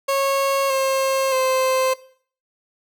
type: tone with pitch steps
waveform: 30% pulse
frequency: 548 / 535 / 521 Hz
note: C#5 / C5 / C5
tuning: -20 / +38 / -7 cents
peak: -15 dBFS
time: 0.08-1.94 s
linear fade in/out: 10 ms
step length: 620 ms
effects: noise-tail reverb RT60 0.5 s tail -18 dB re dry

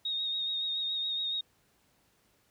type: tone with vibrato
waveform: sine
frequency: 3729 Hz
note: A#7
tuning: in tune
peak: -30 dBFS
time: 0.05-1.41 s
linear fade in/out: 5 ms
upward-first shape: sine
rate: 7.1 Hz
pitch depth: 28 cents each way
effects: pink hiss -69 dBFS RMS until 2.5 s + high-pass 60 Hz 12 dB/octave

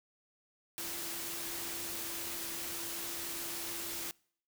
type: tone in noise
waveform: sine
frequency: 338.3 Hz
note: E4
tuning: 45 cents sharp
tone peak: -50 dBFS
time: 0.78-4.11 s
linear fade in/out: 0 ms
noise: white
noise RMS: -40 dBFS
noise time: 0.78-4.11 s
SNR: -13 dB
effects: noise-tail reverb RT60 0.6 s tail -26 dB re dry

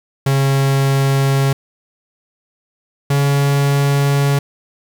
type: tone pair in turn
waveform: 45% pulse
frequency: 136.8 / 140.73 Hz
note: C#3 / C#3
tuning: -23 / +27 cents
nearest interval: unison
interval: 50 cents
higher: second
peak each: -12 dBFS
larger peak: neither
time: 0.26-1.53 / 3.1-4.39 s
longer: second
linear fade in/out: 5 ms
effects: 8-bit

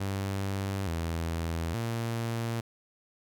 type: tone with pitch steps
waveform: sawtooth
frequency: 97.8 / 82.8 / 115.6 Hz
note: G2 / E2 / A#2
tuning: -4 / +8 / -14 cents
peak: -26 dBFS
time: 0-2.61 s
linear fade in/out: 10 ms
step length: 870 ms
effects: none

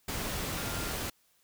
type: tone in noise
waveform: sine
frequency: 1397 Hz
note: F6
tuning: in tune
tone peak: -44 dBFS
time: 0.57-0.92 s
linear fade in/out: 5 ms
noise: pink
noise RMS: -35 dBFS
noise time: 0.08-1.1 s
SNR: -12 dB
effects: white hiss -69 dBFS RMS until 1.43 s

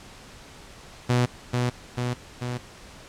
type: tone with echo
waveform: sawtooth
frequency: 123.1 Hz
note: B2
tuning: 5 cents flat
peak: -15 dBFS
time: 1.09-1.26 s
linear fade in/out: 10 ms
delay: 440 ms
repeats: 3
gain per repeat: -3 dB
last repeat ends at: 2.58 s
effects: pink hiss -46 dBFS RMS until 3.08 s + low-pass 8000 Hz 12 dB/octave

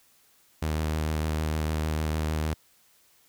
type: tone with vibrato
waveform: sawtooth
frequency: 77.78 Hz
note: D#2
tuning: in tune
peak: -22 dBFS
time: 0.62-2.54 s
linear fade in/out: 5 ms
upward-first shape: triangle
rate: 6.6 Hz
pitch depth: 26 cents each way
effects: white hiss -62 dBFS RMS until 3.28 s

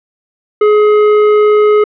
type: tone with hard clipping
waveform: sine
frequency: 421.4 Hz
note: G#4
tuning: 25 cents sharp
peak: -7 dBFS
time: 0.61-1.84 s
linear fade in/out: 5 ms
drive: 12 dB
effects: low-pass 2000 Hz 12 dB/octave

